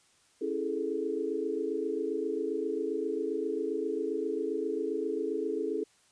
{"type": "chord", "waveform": "sine", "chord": "A major seventh", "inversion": "first", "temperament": "just", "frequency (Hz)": [275, 330, 412.5, 440], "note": ["C#4", "E4", "G#4", "A4"], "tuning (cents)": [-14, 2, -12, 0], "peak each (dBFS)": [-38, -35, -34, -34], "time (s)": [0.41, 5.84], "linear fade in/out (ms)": 10, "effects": ["white hiss -65 dBFS RMS until 6.11 s", "resampled to 22050 Hz"]}